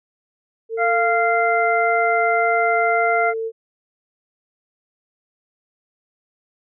sine tone with vibrato, 450 Hz, A4, 39 cents sharp, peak -22 dBFS, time 0.69-3.52 s, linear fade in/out 50 ms, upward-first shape triangle, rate 1.8 Hz, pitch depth 11 cents each way
harmonic tone, 693 Hz, F5, 14 cents flat, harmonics 1 / 2 / 3, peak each -18 / -21 / -23 dBFS, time 0.77-3.34 s, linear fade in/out 50 ms
effects none

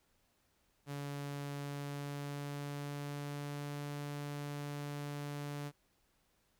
sawtooth tone with pitch glide, 142.6 to 144.84 Hz, C#3 to D3, +49 to -24 cents, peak -36 dBFS, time 0.86-5.72 s, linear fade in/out 50 ms, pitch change +27 cents, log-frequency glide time 1.57-3.89 s, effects pink hiss -75 dBFS RMS until 6.59 s

